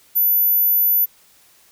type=tone; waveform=sine; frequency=14000 Hz; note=A9; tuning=10 cents flat; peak=-13 dBFS; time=0.15-1.06 s; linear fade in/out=20 ms; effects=white hiss -53 dBFS RMS until 1.71 s